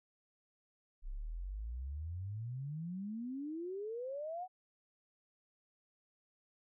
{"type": "exponential sweep", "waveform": "sine", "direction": "up", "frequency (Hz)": [31, 757], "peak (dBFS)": -39, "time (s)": [1.02, 4.48], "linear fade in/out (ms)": 50, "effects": []}